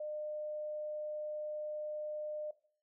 sine tone, 605 Hz, D#5, 49 cents flat, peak -38 dBFS, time 0-2.51 s, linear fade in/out 5 ms, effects noise-tail reverb RT60 0.5 s tail -17 dB re dry

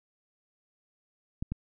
clicks, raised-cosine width 5 ms, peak -20 dBFS, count 2, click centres 1.425 / 1.52 s, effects none

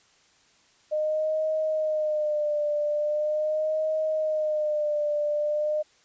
sine tone with vibrato, 609 Hz, D#5, 37 cents flat, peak -23 dBFS, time 0.91-5.83 s, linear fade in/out 20 ms, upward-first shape sine, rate 0.41 Hz, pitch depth 48 cents each way, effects white hiss -61 dBFS RMS until 6.04 s + resampled to 16000 Hz

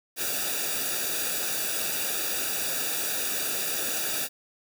white noise with comb filter, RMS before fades -29 dBFS, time 0.16-4.29 s, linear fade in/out 50 ms, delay 0.95 ms, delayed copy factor -0.8, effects none

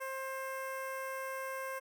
15% pulse tone with notch filter, 530 Hz, C5, 22 cents sharp, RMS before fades -40 dBFS, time 0-1.8 s, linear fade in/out 20 ms, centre 4500 Hz, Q 0.89, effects none

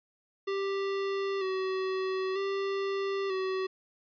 square tone with vibrato, 385.3 Hz, G4, 30 cents flat, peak -30 dBFS, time 0.47-3.67 s, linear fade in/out 10 ms, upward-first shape square, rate 0.53 Hz, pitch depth 33 cents each way, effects resampled to 11025 Hz

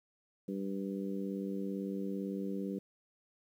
harmonic tone, 97.8 Hz, G2, 4 cents flat, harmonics 2 / 3 / 4 / 5, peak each -37 / -41 / -43 / -45 dBFS, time 0.48-2.79 s, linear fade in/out 5 ms, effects 11-bit

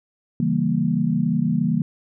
sine chord, C# diminished seventh, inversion none, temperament equal, 138.59 / 164.81 / 196 / 233.1 Hz, C#3 / E3 / G3 / Bb3, 0 / 0 / 0 / 0 cents, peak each -27 / -22 / -24 / -22 dBFS, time 0.4-1.82 s, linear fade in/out 2 ms, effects none

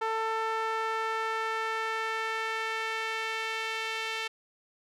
sawtooth tone with band-pass filter sweep, 445.2 Hz, A4, 20 cents sharp, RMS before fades -32 dBFS, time 0.01-4.28 s, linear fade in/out 10 ms, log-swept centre 1100 to 2700 Hz, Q 1.4, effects none

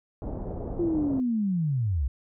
pink low-pass noise, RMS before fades -34 dBFS, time 0.22-1.2 s, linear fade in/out 0 ms, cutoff 690 Hz, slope 24 dB/octave
sine linear sweep, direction down, 350 to 58.27 Hz, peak -23 dBFS, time 0.79-2.08 s, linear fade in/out 5 ms
effects none

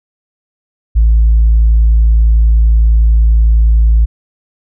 sine tone, 55.4 Hz, A1, 13 cents sharp, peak -3 dBFS, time 0.95-4.06 s, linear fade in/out 20 ms, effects tanh soft clip ceiling -2 dBFS

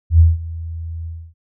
sine tone with ADSR envelope, 82.41 Hz, E2, in tune, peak -4 dBFS, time 0.1-1.34 s, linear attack 94 ms, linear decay 180 ms, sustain -20 dB, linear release 280 ms, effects none

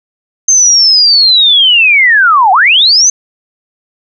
sine linear two-way sweep, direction down then up, 6350 to 717 to 6350 Hz, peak -3 dBFS, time 0.48-3.1 s, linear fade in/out 5 ms, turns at 2.52 s, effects none

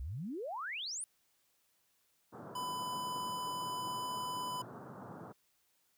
sine exponential sweep, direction up, 57 to 10000 Hz, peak -38 dBFS, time 0-1.04 s, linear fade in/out 0 ms
pink band-pass noise, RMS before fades -49 dBFS, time 2.32-5.33 s, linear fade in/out 20 ms, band 110 to 1400 Hz, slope 48 dB/octave
square tone, 1000 Hz, B5, 21 cents sharp, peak -38 dBFS, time 2.55-4.62 s, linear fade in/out 5 ms
effects white hiss -75 dBFS RMS until 5.97 s

